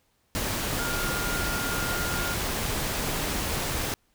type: tone in noise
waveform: sine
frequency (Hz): 1411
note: F6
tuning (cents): +17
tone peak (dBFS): -32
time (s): 0.79-2.34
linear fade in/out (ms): 0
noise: pink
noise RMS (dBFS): -29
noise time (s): 0.35-3.94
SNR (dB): -6
effects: pink hiss -69 dBFS RMS until 4.14 s